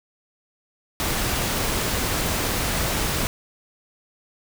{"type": "noise", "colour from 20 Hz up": "pink", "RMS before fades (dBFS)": -24, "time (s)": [1, 3.27], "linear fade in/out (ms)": 0, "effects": []}